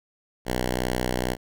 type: tone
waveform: 5% pulse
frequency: 62.2 Hz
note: B1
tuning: 13 cents sharp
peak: -13 dBFS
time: 0.45-1.37 s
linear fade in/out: 50 ms
effects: none